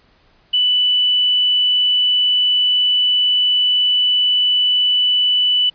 sine tone with quantisation, 2979 Hz, F#7, 11 cents sharp, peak -12 dBFS, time 0.53-5.7 s, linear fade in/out 10 ms, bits 7, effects pink hiss -55 dBFS RMS until 5.74 s + resampled to 11025 Hz

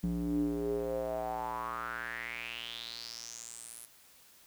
square tone with band-pass filter sweep, 58.27 Hz, A#1, in tune, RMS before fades -37 dBFS, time 0.03-3.86 s, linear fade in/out 10 ms, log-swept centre 200 to 11000 Hz, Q 6.1, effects white hiss -60 dBFS RMS until 4.46 s

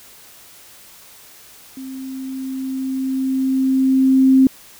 sine tone with level ramp, 264 Hz, C4, 16 cents sharp, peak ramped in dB -29 to -7 dBFS, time 1.77-4.47 s, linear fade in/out 2 ms, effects white hiss -44 dBFS RMS until 4.79 s

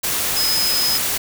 sine tone in noise, 5080 Hz, D#8, 35 cents sharp, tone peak -18 dBFS, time 0.36-0.98 s, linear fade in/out 10 ms, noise white, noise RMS -21 dBFS, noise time 0.03-1.18 s, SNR 0 dB, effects none

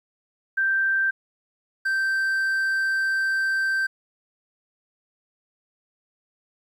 sine / triangle tone pair in turn, 1568 / 1561.2 Hz, G6 / G6, 0 / -8 cents, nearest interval unison, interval 8 cents, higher first, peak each -19 dBFS, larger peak neither, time 0.57-1.11 / 1.85-3.87 s, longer second, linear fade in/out 10 ms, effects 10-bit

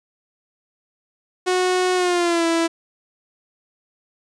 sawtooth tone with pitch glide, 366.1 to 331.9 Hz, F#4 to E4, -18 to +12 cents, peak -13 dBFS, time 1.46-2.68 s, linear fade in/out 20 ms, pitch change -170 cents, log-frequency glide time 1.95-2.46 s, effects resampled to 22050 Hz

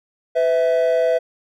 triangle tone pair together, 504 / 654.3 Hz, B4 / E5, +35 / -13 cents, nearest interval perfect fourth, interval 452 cents, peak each -15 dBFS, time 0.35-1.19 s, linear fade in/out 20 ms, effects tanh soft clip ceiling -6 dBFS

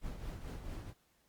brown noise with tremolo, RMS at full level -41 dBFS, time 0.01-0.94 s, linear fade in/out 50 ms, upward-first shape triangle, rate 4.5 Hz, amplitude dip 55%, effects pink hiss -73 dBFS RMS until 1.28 s + Opus 48 kbps

